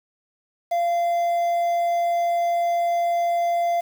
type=tone with quantisation; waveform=triangle; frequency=689 Hz; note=F5; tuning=24 cents flat; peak=-17 dBFS; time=0.71-3.81 s; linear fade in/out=10 ms; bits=7; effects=none